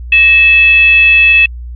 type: tone with frequency modulation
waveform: sine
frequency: 2617 Hz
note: E7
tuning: 13 cents flat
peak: -3 dBFS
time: 0.12-1.46 s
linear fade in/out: 5 ms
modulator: 742 Hz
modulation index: 0.33
effects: added 60 Hz sine -22 dBFS peak until 1.75 s + AAC 64 kbps